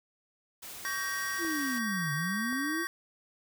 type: noise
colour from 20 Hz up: white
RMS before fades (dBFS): -44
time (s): 0.62-1.79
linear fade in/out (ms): 10
type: chord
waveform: square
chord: G diminished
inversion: second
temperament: just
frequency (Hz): 1128.9 / 1568 / 1881.6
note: Db6 / G6 / Bb6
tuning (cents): +31 / 0 / +16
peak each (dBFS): -40 / -37 / -36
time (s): 0.85-2.87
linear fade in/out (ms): 0
type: linear two-way sweep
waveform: sine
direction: down then up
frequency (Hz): 349.2 to 140.5 to 349.2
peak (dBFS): -32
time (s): 1.38-2.86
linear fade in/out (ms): 50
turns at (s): 2.13
type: clicks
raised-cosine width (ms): 1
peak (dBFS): -34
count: 2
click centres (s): 1.449 / 2.528
effects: none